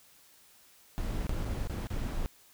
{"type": "noise with dropouts", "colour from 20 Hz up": "brown", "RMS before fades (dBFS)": -33, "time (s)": [0.98, 2.26], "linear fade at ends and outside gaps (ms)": 0, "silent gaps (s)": [[1.268, 1.294], [1.447, 1.453], [1.673, 1.696], [1.87, 1.903]], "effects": ["white hiss -60 dBFS RMS until 2.53 s"]}